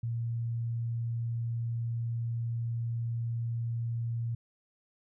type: tone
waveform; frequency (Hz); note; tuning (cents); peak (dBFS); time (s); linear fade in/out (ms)
sine; 116.54; A#2; 0; -30; 0.03-4.35; 5
effects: none